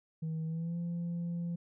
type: tone with pitch glide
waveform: sine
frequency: 160 to 171.48 Hz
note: D#3 to F3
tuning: +49 to -31 cents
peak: -31 dBFS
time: 0.22-1.56 s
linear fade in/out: 10 ms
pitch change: +120 cents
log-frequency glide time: 0.46-0.77 s
effects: tanh soft clip ceiling -32 dBFS